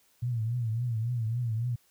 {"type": "tone with vibrato", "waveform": "sine", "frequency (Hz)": 116.54, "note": "A#2", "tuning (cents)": 0, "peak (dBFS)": -27, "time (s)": [0.22, 1.76], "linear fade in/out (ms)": 10, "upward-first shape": "triangle", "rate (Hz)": 3.6, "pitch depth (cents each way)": 130, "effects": ["white hiss -66 dBFS RMS until 1.9 s"]}